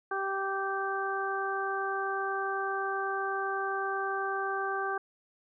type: harmonic tone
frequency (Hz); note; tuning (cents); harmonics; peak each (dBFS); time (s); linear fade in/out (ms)
389.7; G4; -10; 1 / 2 / 3 / 4; -35 / -35 / -35 / -35; 0.11-4.98; 5
effects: none